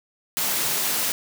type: high-pass noise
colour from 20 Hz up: white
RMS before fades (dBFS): -24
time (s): 0.37-1.12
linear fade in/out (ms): 0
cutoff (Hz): 120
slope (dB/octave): 48
effects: none